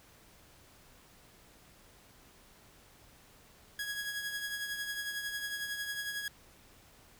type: tone with tremolo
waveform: sawtooth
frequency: 1661.2 Hz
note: G#6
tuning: in tune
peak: -30 dBFS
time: 3.79-6.28 s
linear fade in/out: 2 ms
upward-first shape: triangle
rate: 11 Hz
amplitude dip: 55%
effects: pink hiss -60 dBFS RMS until 7.19 s